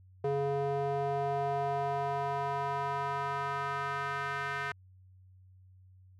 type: tone with band-pass filter sweep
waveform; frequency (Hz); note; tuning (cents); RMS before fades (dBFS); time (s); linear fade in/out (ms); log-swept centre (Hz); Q
square; 140; C#3; +18; -33; 0.24-4.72; 5; 500 to 1600; 2.5
effects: added 93 Hz sine -55 dBFS peak until 6.19 s